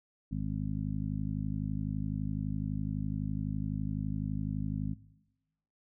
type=harmonic tone; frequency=51.91 Hz; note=G#1; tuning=in tune; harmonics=1 / 2 / 3 / 4 / 5; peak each=-38 / -39 / -36 / -38 / -40 dBFS; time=0.31-4.94 s; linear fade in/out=10 ms; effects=noise-tail reverb RT60 1.0 s tail -19 dB re dry